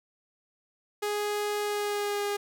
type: tone with pitch glide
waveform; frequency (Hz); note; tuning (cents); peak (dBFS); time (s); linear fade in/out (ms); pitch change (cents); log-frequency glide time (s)
sawtooth; 415.3 to 408.4; G#4 to G#4; 0 to -29; -24; 1.02-2.37; 10; -29; 1.62-2.24
effects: none